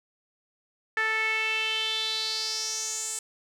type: tone with band-pass filter sweep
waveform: sawtooth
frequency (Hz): 440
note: A4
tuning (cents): 0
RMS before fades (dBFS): -29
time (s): 0.97-3.19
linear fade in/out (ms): 2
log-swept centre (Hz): 1800 to 8000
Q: 4.9
effects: none